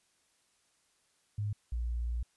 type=tone pair in turn; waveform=sine; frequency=104 / 58.86 Hz; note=G#2 / A#1; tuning=+3 / +17 cents; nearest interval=minor seventh; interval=986 cents; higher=first; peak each=-31 / -31 dBFS; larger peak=neither; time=1.38-1.53 / 1.72-2.23 s; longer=second; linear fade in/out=5 ms; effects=white hiss -72 dBFS RMS until 2.36 s + resampled to 24000 Hz